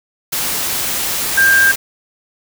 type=tone in noise; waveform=sine; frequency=1592 Hz; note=G6; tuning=26 cents sharp; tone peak=-8 dBFS; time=1.37-1.72 s; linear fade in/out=10 ms; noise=white; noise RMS=-19 dBFS; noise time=0.32-1.76 s; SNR=+8 dB; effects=none